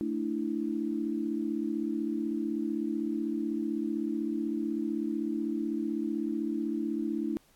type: chord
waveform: sine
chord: A suspended fourth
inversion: none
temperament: equal with one note detuned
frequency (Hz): 221 / 293.7 / 329.6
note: A3 / D4 / E4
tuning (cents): +8 / 0 / 0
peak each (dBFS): -34 / -33 / -33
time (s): 0.01-7.37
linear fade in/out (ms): 0
effects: pink hiss -64 dBFS RMS until 7.55 s + AAC 64 kbps

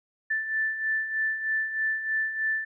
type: beating tone pair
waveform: sine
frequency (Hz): 1760 / 1763.2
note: A6 / A6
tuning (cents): 0 / +3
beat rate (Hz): 3.2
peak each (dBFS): -33 / -26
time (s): 0.3-2.65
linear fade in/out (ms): 10
effects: none

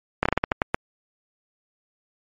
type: slowing click train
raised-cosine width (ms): 0.5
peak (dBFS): -4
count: 9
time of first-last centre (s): 0.23-0.745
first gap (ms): 25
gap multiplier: 1.26
effects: MP3 48 kbps

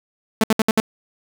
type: tone bursts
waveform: sawtooth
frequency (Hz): 220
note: A3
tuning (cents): 0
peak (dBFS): -9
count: 5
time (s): 0.41-0.801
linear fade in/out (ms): 2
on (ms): 27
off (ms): 64
effects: 7-bit

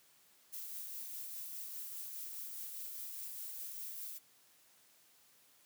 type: noise with tremolo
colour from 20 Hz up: violet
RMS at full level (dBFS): -44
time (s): 0.52-4.19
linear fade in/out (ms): 20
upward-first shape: triangle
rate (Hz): 4.9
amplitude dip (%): 30
effects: white hiss -67 dBFS RMS until 5.65 s + high-pass 100 Hz 12 dB/octave

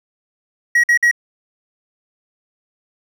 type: tone bursts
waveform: triangle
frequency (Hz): 1906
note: A#6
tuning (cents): +38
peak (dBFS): -8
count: 3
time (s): 0.75-1.113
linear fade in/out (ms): 5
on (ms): 87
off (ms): 51
effects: none

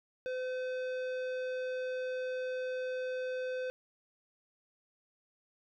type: tone with tanh clipping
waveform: sine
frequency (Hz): 510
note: C5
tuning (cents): -44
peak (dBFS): -36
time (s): 0.26-3.7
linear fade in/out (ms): 0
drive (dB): 14
effects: none

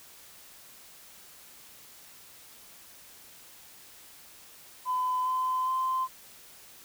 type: tone with pitch steps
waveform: sine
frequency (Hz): 1011 / 1023.9 / 1037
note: B5 / C6 / C6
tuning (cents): +40 / -38 / -16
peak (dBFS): -25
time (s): 4.85-6.08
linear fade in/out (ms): 50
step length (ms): 410
effects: tanh soft clip ceiling -21 dBFS + white hiss -52 dBFS RMS until 6.84 s

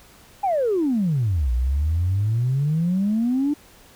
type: exponential two-way sweep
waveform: sine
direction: down then up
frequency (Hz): 831 to 58.27 to 300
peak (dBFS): -17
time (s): 0.43-3.54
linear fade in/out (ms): 10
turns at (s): 1.52
effects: tanh soft clip ceiling -14 dBFS + pink hiss -50 dBFS RMS until 3.95 s

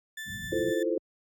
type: tone with tremolo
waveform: 35% pulse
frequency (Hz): 1760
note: A6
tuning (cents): 0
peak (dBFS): -34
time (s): 0.17-0.83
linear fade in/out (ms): 5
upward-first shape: sine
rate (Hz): 7.8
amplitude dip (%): 25
type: low-pass noise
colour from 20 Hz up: white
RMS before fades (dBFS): -41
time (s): 0.25-0.74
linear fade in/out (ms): 50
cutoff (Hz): 220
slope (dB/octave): 48
type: chord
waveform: sine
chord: F major seventh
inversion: third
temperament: equal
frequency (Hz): 329.6 / 349.2 / 440 / 523.3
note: E4 / F4 / A4 / C5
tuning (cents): 0 / 0 / 0 / 0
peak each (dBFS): -31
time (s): 0.52-0.98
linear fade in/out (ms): 5
effects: high-pass 60 Hz 12 dB/octave

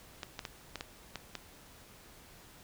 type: clicks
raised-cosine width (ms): 0.2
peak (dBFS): -21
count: 7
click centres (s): 0.232 / 0.392 / 0.452 / 0.757 / 0.809 / 1.157 / 1.353
effects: pink hiss -56 dBFS RMS until 2.63 s

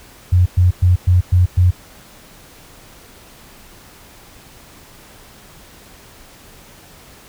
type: tone bursts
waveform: sine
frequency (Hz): 89.7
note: F2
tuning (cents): +47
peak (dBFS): -8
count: 6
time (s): 0.32-1.71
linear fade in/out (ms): 10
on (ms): 140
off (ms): 110
effects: pink hiss -43 dBFS RMS until 7.28 s

